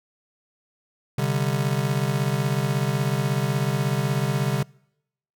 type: chord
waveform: square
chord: C suspended second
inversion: none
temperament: just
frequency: 130.81 / 147.16 / 196.22 Hz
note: C3 / D3 / G3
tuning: 0 / +4 / +2 cents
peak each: -25 / -26 / -30 dBFS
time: 1.18-4.63 s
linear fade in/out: 5 ms
effects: noise-tail reverb RT60 0.8 s tail -26 dB re dry

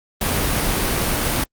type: noise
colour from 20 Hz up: pink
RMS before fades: -20 dBFS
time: 0.21-1.44 s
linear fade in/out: 5 ms
effects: Opus 32 kbps

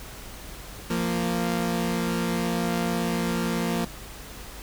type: tone pair together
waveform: sawtooth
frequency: 173.5 / 231.6 Hz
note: F3 / A#3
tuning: -11 / -11 cents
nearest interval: perfect fourth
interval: 500 cents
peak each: -23 dBFS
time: 0.9-3.85 s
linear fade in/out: 5 ms
effects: added 50 Hz sine -44 dBFS peak until 4.62 s + pink hiss -42 dBFS RMS until 4.62 s

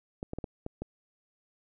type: clicks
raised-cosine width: 2 ms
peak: -22 dBFS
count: 6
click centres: 0.229 / 0.334 / 0.386 / 0.442 / 0.664 / 0.82 s
effects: none

